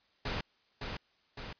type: noise with echo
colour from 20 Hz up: pink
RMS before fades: -35 dBFS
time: 0.25-0.41 s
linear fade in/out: 5 ms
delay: 560 ms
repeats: 2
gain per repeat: -4 dB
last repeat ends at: 1.53 s
effects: white hiss -70 dBFS RMS until 1.59 s + resampled to 11025 Hz